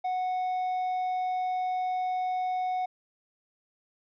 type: tone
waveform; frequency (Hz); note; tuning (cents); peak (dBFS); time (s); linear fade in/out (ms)
triangle; 737; F#5; -7; -25; 0.04-2.86; 10
effects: resampled to 11025 Hz